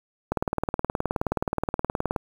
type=click train; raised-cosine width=1 ms; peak=-10 dBFS; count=36; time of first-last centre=0.32-2.162 s; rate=19 Hz; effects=7-bit